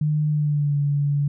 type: tone with pitch glide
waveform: sine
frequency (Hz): 151.3 to 143.64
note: D#3 to D3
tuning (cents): -48 to -38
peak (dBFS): -18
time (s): 0.01-1.28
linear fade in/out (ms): 5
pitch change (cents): -90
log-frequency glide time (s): 0.29-0.77
effects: none